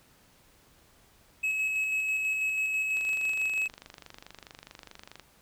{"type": "tone with tremolo", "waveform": "triangle", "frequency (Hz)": 2572, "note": "E7", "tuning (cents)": -43, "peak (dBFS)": -24, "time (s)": [1.43, 3.68], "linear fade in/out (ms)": 10, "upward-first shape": "square", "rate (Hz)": 6.1, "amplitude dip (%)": 25}
{"type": "click train", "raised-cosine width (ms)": 0.2, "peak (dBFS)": -27, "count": 56, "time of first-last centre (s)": [2.97, 5.197], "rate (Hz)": 24.7}
{"effects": ["pink hiss -61 dBFS RMS until 5.41 s"]}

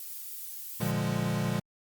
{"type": "noise", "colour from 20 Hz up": "violet", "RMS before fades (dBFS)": -40, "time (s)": [0, 0.91], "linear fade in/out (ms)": 2}
{"type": "chord", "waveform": "square", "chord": "Bb dominant seventh", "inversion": "none", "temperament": "equal", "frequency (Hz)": [116.54, 146.83, 174.61, 207.7], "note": ["Bb2", "D3", "F3", "Ab3"], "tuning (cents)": [0, 0, 0, 0], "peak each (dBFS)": -34, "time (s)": [0.8, 1.6], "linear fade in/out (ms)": 10}
{"effects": ["Opus 48 kbps"]}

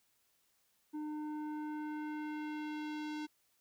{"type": "tone with low-pass filter sweep", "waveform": "square", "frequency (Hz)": 302.9, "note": "D#4", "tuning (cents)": -46, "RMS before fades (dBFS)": -41, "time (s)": [0.93, 3.27], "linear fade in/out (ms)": 20, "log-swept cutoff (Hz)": [670, 5000], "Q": 1.1, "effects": ["white hiss -75 dBFS RMS until 3.6 s"]}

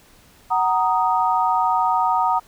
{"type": "chord", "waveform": "sine", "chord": "D# minor", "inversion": "first", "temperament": "just", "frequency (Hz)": [746.7, 933.4, 1244.5], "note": ["F#5", "A#5", "D#6"], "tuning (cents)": [16, 2, 0], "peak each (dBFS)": [-21, -19, -22], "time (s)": [0.5, 2.4], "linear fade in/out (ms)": 20, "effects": ["pink hiss -52 dBFS RMS until 2.47 s"]}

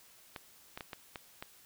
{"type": "clicks", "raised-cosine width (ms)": 0.3, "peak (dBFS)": -25, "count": 6, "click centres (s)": [0.362, 0.775, 0.808, 0.932, 1.158, 1.425], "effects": ["white hiss -60 dBFS RMS until 1.65 s"]}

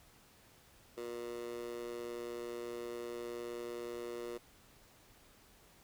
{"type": "tone with high-pass filter", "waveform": "15% pulse", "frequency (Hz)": 119.3, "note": "A#2", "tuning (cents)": 41, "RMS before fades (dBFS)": -43, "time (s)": [0.97, 4.38], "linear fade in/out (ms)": 10, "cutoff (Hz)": 410, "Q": 3.3, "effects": ["pink hiss -63 dBFS RMS until 5.83 s"]}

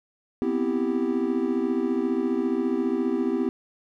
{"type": "chord", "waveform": "triangle", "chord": "C major seventh", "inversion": "third", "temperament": "equal", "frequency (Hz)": [246.9, 261.6, 329.6, 392], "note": ["B3", "C4", "E4", "G4"], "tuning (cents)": [0, 0, 0, 0], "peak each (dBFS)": -26, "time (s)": [0.42, 3.49], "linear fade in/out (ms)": 0, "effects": []}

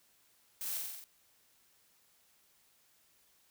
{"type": "noise with echo", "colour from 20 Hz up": "blue", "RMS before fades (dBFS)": -40, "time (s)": [0.61, 0.77], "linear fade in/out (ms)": 0, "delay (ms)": 45, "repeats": 6, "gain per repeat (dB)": -2, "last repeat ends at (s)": 1.04, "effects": ["white hiss -69 dBFS RMS until 3.5 s"]}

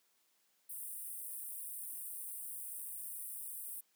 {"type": "high-pass noise", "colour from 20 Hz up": "pink", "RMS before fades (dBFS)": -45, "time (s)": [0.69, 3.81], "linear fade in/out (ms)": 10, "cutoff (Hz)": 8600, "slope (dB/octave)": 96, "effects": ["white hiss -75 dBFS RMS until 3.95 s", "high-pass 200 Hz 12 dB/octave"]}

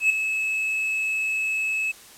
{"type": "tone with ADSR envelope", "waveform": "triangle", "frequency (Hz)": 2591, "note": "E7", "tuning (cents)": -30, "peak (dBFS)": -12, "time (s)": [0, 1.92], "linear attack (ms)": 100, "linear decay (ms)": 3, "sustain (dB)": -9, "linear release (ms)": 13, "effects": ["white hiss -47 dBFS RMS until 2.17 s", "low-pass 12000 Hz 12 dB/octave"]}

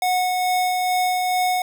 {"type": "tone with tremolo", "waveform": "square", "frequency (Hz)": 732, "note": "F#5", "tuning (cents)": -19, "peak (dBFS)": -18, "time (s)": [0.02, 1.62], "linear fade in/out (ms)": 2, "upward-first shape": "sine", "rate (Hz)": 2.3, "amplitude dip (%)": 25, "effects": []}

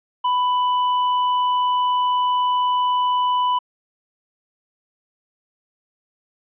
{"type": "tone with tanh clipping", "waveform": "triangle", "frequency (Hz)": 994, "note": "B5", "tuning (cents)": 11, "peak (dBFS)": -18, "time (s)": [0.24, 3.59], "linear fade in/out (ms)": 10, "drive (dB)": 12, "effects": ["resampled to 8000 Hz"]}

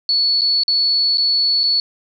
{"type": "tone with dropouts", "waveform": "sine", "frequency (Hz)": 4421, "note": "C#8", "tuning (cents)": -5, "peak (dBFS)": -13, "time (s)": [0.09, 1.8], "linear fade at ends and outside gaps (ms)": 1, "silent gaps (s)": [[0.41, 0.417], [0.635, 0.68], [1.173, 1.181], [1.634, 1.638]], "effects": []}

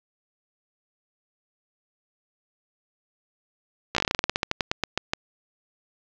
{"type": "slowing click train", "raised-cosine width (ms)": 0.2, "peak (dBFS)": -5, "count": 20, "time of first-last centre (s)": [3.95, 5.135], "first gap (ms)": 15, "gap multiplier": 1.14, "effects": ["low-pass 5000 Hz 12 dB/octave", "7-bit"]}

